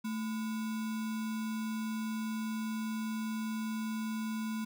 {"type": "tone with sample-and-hold", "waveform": "sine", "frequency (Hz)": 220, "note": "A3", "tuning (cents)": 0, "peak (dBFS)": -33, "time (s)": [0.04, 4.65], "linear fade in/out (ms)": 10, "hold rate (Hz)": 1225, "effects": []}